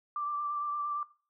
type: tone with vibrato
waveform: sine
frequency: 1174.7 Hz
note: D6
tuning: in tune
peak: -31 dBFS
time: 0.16-1.03 s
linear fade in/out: 2 ms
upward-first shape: sine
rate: 8.7 Hz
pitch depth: 20 cents each way
effects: noise-tail reverb RT60 0.4 s tail -19 dB re dry